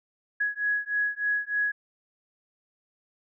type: beating tone pair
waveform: sine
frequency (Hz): 1671 / 1674.3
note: G#6 / G#6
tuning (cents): +10 / +14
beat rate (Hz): 3.3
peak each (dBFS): -28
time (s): 0.4-1.72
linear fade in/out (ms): 10
effects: none